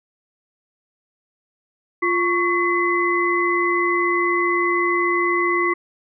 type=tone cluster; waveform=sine; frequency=349 / 1114 / 2027 Hz; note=F4 / C#6 / B6; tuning=-1 / +8 / +45 cents; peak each=-21 dBFS; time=2.02-5.74 s; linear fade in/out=10 ms; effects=none